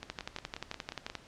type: two click trains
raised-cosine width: 0.2 ms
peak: -19 / -22 dBFS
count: 13 / 7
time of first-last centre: 0.1-1.153 / 0.03-1.1 s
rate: 11.4 / 5.61 Hz
effects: pink hiss -56 dBFS RMS until 1.27 s + low-pass 6000 Hz 12 dB/octave